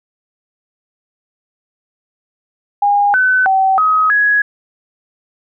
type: tone with pitch steps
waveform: sine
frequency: 814 / 1511 / 767 / 1266 / 1671 Hz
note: G#5 / F#6 / G5 / D#6 / G#6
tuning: -35 / +36 / -38 / +30 / +10 cents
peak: -9 dBFS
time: 2.82-4.42 s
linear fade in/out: 5 ms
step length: 320 ms
effects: none